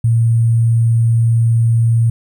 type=tone with sample-and-hold; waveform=sine; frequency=115.2 Hz; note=A#2; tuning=20 cents flat; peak=-9 dBFS; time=0.04-2.1 s; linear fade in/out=5 ms; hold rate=8820 Hz; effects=none

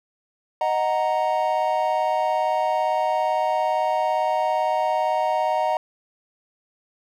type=chord; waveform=triangle; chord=D# minor; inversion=none; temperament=equal; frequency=622.3 / 740 / 932.3 Hz; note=D#5 / F#5 / A#5; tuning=0 / 0 / 0 cents; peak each=-22 dBFS; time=0.61-5.77 s; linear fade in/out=2 ms; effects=none

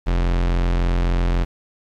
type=tone; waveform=45% pulse; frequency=43.65 Hz; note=F1; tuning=in tune; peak=-16 dBFS; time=0.06-1.45 s; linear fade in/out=20 ms; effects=low-pass 4000 Hz 12 dB/octave + 8-bit

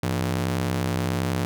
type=ring-modulated tone; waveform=sawtooth; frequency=130.81 Hz; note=C3; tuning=in tune; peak=-16 dBFS; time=0.03-1.45 s; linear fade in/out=0 ms; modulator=34.7 Hz; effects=none

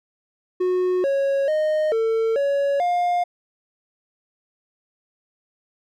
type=tone with pitch steps; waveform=triangle; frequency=365.2 / 551 / 617 / 449.9 / 561 / 707 Hz; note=F#4 / C#5 / D#5 / A4 / C#5 / F5; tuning=-23 / -11 / -15 / +39 / +21 / +21 cents; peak=-16 dBFS; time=0.6-3.24 s; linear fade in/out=10 ms; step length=440 ms; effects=none

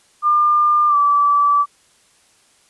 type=tone with pitch glide; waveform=sine; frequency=1200 to 1157.1 Hz; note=D6 to D6; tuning=+37 to -26 cents; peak=-11 dBFS; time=0.22-1.66 s; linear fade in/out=50 ms; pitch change=-63 cents; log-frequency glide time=0.88-0.96 s; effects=white hiss -55 dBFS RMS until 2.69 s + resampled to 24000 Hz

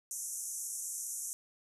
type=band-pass noise; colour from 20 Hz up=pink; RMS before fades=-40 dBFS; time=0.11-1.33 s; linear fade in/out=0 ms; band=5900 to 12000 Hz; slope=96 dB/octave; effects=none

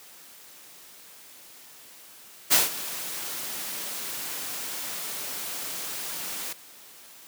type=noise with ADSR envelope; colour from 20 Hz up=white; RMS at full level=-17 dBFS; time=2.5-6.53 s; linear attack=29 ms; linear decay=160 ms; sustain=-17 dB; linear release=6 ms; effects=white hiss -49 dBFS RMS until 7.27 s + high-pass 150 Hz 12 dB/octave

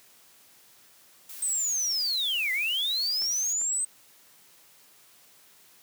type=noise; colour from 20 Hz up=blue; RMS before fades=-42 dBFS; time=1.29-3.53 s; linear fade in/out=5 ms
type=linear two-way sweep; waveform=sine; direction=down then up; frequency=8320 to 1972 to 8320 Hz; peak=-25 dBFS; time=1.42-3.85 s; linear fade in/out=5 ms; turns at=2.52 s
type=clicks; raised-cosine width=0.5 ms; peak=-31 dBFS; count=2; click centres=3.22 / 3.615 s
effects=white hiss -57 dBFS RMS until 5.82 s + high-pass 100 Hz 12 dB/octave

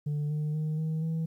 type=tone with pitch steps; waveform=sine; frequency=147.9 / 151.27 / 154.72 / 158.24 / 161.85 Hz; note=D3 / D#3 / D#3 / D#3 / E3; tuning=+13 / -48 / -9 / +30 / -31 cents; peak=-25 dBFS; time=0.06-1.26 s; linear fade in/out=10 ms; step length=240 ms; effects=tanh soft clip ceiling -27 dBFS + 11-bit

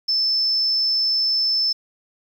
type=tone; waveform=sine; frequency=5274 Hz; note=E8; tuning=in tune; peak=-17 dBFS; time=0.08-1.73 s; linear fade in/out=10 ms; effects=8-bit

